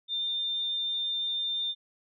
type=tone; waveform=sine; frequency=3603 Hz; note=A7; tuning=40 cents sharp; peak=-28 dBFS; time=0.08-1.75 s; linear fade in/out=50 ms; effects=none